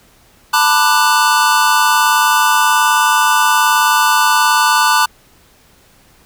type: chord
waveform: square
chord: B minor seventh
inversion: third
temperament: just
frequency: 889 / 987.8 / 1185.3 / 1481.6 Hz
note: A5 / B5 / D6 / F#6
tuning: +18 / 0 / +16 / +2 cents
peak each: -16 dBFS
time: 0.53-5.06 s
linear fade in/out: 10 ms
effects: pink hiss -49 dBFS RMS until 6.25 s

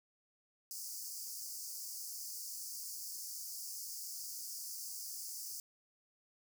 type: high-pass noise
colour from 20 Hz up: pink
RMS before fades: -45 dBFS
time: 0.71-5.6 s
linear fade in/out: 0 ms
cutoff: 4700 Hz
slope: 96 dB/octave
effects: none

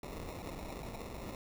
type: noise with sample-and-hold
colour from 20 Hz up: pink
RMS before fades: -44 dBFS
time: 0.03-1.35 s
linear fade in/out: 2 ms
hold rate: 1575 Hz
effects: none

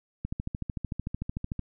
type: click train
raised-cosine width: 5 ms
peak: -19 dBFS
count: 19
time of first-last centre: 0.25-1.593 s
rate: 13.4 Hz
effects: none

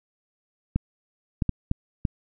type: clicks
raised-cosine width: 5 ms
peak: -10 dBFS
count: 5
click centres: 0.76 / 1.422 / 1.493 / 1.714 / 2.052 s
effects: none

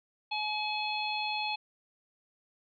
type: harmonic tone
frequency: 850 Hz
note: G#5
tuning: 40 cents sharp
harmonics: 1 / 3 / 4 / 5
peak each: -34 / -35 / -39 / -39 dBFS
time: 0.31-1.56 s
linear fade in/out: 10 ms
effects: none

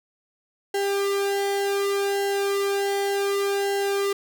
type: tone with flanger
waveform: sawtooth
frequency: 398.4 Hz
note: G4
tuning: 28 cents sharp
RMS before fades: -24 dBFS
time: 0.74-4.13 s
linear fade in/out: 5 ms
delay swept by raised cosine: 0.83 to 1.75 ms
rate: 0.67 Hz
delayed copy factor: -0.85
effects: none

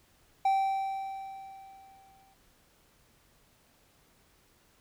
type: tone with exponential decay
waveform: triangle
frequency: 777 Hz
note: G5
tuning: 16 cents flat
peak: -20 dBFS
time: 0.45-2.34 s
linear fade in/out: 5 ms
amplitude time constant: 410 ms
effects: pink hiss -65 dBFS RMS until 4.8 s

